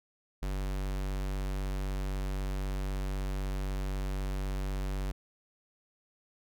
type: tone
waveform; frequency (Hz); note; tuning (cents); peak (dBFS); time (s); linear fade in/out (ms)
square; 48.06; G1; -34; -32; 0.42-5.12; 10
effects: none